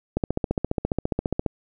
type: click train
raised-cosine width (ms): 2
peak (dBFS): -9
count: 20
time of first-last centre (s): 0.17-1.463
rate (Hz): 14.7
effects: none